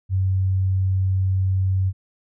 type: tone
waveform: sine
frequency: 94.7 Hz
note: F#2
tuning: 41 cents sharp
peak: -17 dBFS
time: 0.09-1.93 s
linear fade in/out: 50 ms
effects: none